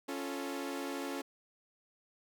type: chord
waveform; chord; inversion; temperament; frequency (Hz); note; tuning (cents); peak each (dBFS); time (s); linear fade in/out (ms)
sawtooth; Db augmented; none; equal; 277.2 / 349.2 / 440; Db4 / F4 / A4; 0 / 0 / 0; -35 / -39 / -40; 0.08-1.22; 10
effects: none